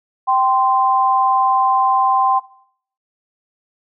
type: tone pair together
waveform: sine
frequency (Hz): 780 / 1039.3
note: G5 / C6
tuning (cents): -9 / -12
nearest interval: perfect fourth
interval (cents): 497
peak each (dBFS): -15 / -15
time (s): 0.27-2.4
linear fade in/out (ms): 20
effects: noise-tail reverb RT60 0.6 s tail -18 dB re dry